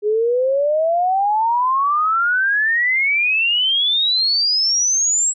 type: exponential sweep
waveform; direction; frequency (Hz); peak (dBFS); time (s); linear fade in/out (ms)
sine; up; 410.6 to 7780; -14; 0.02-5.34; 50
effects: none